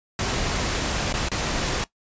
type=noise with dropouts; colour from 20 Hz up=pink; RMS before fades=-25 dBFS; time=0.19-1.84 s; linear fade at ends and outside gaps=1 ms; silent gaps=1.126-1.139 / 1.286-1.316 s; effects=noise-tail reverb RT60 0.1 s tail -18 dB re dry + resampled to 16000 Hz